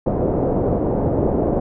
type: low-pass noise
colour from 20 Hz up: white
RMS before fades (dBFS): -19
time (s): 0.06-1.6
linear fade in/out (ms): 5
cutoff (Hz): 590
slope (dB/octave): 24
effects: none